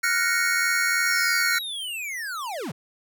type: chord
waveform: square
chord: Gb major seventh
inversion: third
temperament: equal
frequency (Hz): 1396.9 / 1480 / 1864.7 / 2217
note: F6 / Gb6 / Bb6 / Db7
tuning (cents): 0 / 0 / 0 / 0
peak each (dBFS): -27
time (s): 0.03-1.59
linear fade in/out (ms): 10
type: linear sweep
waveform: square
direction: down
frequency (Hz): 5700 to 107.8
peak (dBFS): -30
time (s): 1.06-2.72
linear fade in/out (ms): 10
effects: none